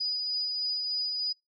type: tone with tremolo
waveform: sine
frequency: 4943 Hz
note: D#8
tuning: 12 cents flat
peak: -27 dBFS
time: 0-1.33 s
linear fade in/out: 10 ms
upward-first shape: sine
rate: 3.3 Hz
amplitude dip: 25%
effects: noise-tail reverb RT60 0.2 s tail -26 dB re dry

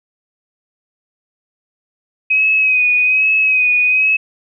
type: tone with vibrato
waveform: sine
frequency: 2525 Hz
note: D#7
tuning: 25 cents sharp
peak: -10 dBFS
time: 2.3-4.17 s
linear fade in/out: 10 ms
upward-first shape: sine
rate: 1.2 Hz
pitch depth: 40 cents each way
effects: none

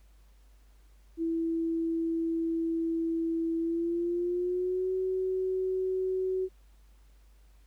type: tone with pitch glide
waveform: sine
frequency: 329.6 to 374.3 Hz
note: E4 to F#4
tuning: 0 to +20 cents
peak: -27 dBFS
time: 1.17-6.49 s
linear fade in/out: 50 ms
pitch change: +220 cents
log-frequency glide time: 3.58-4.93 s
effects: added 50 Hz sine -55 dBFS peak until 7.66 s + pink hiss -69 dBFS RMS until 7.66 s

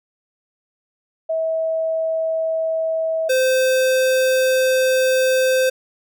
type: tone pair in turn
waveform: sine / square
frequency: 646 / 518.2 Hz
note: E5 / C5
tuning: -35 / -17 cents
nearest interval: major third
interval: 382 cents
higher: first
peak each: -18 / -15 dBFS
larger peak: second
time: 1.29-3.29 / 3.29-5.7 s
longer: second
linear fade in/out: 10 ms
effects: none

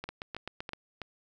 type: two click trains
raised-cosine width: 0.3 ms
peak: -22 / -21 dBFS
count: 4 / 6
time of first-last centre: 0.04-1.017 / 0.09-0.734 s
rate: 3.07 / 7.77 Hz
effects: none

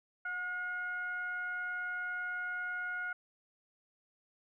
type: tone with frequency modulation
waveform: sine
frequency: 1439 Hz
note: F#6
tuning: 49 cents flat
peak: -35 dBFS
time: 0.25-3.13 s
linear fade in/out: 5 ms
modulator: 710 Hz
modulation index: 0.45
effects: none

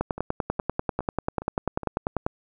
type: two click trains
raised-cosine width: 1 ms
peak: -10 / -20 dBFS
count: 24 / 5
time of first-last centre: 0.01-2.265 / 0.18-1.833 s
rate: 10.2 / 2.42 Hz
effects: none

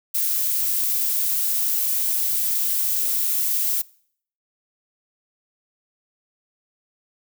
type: noise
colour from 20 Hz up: violet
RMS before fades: -22 dBFS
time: 0.14-3.82 s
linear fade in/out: 10 ms
effects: noise-tail reverb RT60 0.6 s tail -23 dB re dry

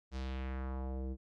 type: tone with low-pass filter sweep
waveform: square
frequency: 65.41 Hz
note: C2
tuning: in tune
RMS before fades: -39 dBFS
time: 0.11-1.17 s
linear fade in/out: 50 ms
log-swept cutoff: 5900 to 340 Hz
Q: 1.6
effects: none

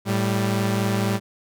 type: tone pair together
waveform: sawtooth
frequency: 110 / 196 Hz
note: A2 / G3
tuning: 0 / 0 cents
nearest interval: minor seventh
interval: 1000 cents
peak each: -19 dBFS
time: 0.05-1.2 s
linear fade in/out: 50 ms
effects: none

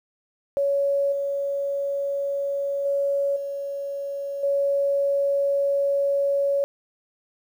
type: tone with level steps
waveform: sine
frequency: 560 Hz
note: C#5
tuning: 18 cents sharp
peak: -19 / -23 / -20 / -27 / -19 dBFS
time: 0.57-6.64 s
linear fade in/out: 0 ms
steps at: 1.12 / 2.85 / 3.36 / 4.43 s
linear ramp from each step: 5 ms
effects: 9-bit

